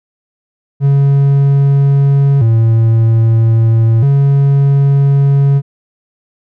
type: tone with vibrato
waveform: triangle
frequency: 125.7 Hz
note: B2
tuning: 31 cents sharp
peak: -4 dBFS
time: 0.8-5.62 s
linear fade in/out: 50 ms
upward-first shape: square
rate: 0.31 Hz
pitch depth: 180 cents each way
effects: none